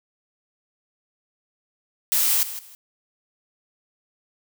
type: noise with echo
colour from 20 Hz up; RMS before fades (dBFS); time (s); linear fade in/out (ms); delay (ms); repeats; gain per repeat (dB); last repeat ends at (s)
blue; -20; 2.12-2.43; 0; 160; 2; -13; 2.75
effects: none